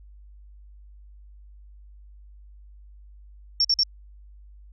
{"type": "tone bursts", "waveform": "sine", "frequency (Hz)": 5470, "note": "F8", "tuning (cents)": -37, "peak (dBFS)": -17, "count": 3, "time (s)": [3.6, 3.834], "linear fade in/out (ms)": 2, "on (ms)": 46, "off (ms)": 48, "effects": ["added 50 Hz sine -45 dBFS peak until 4.72 s"]}